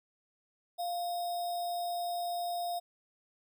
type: tone with sample-and-hold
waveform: sine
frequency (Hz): 698.5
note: F5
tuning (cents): 0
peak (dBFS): -32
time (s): 0.78-2.8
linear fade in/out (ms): 20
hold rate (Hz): 4410
effects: none